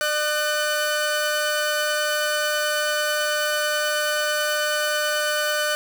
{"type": "tone pair together", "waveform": "sawtooth", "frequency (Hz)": [601, 1497.9], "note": ["D5", "F#6"], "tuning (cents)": [40, 21], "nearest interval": "octave + major third", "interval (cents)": 1581, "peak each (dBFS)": -20, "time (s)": [0.01, 5.75], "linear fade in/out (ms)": 0, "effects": []}